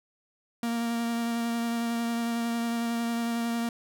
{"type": "tone with vibrato", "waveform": "45% pulse", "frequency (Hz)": 233.1, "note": "A#3", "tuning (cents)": 0, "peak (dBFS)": -27, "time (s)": [0.63, 3.69], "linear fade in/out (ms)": 2, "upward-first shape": "sine", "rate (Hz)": 11, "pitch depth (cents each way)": 13, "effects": []}